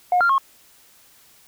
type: tone with pitch steps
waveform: sine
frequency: 719 / 1389 / 1084 Hz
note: F#5 / F6 / C#6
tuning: -50 / -10 / -39 cents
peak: -13 dBFS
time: 0.12-0.381 s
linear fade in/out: 2 ms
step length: 87 ms
effects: tanh soft clip ceiling -11 dBFS + white hiss -53 dBFS RMS until 1.47 s